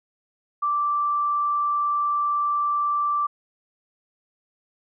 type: tone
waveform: sine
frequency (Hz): 1171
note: D6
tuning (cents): -5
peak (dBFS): -20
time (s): 0.62-3.27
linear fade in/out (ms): 10
effects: none